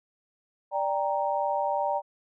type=chord; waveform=sine; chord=G minor; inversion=second; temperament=equal with one note detuned; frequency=587.3 / 789.9 / 932.3 Hz; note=D5 / G5 / Bb5; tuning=0 / +13 / 0 cents; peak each=-29 dBFS; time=0.71-2.02 s; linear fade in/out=50 ms; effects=none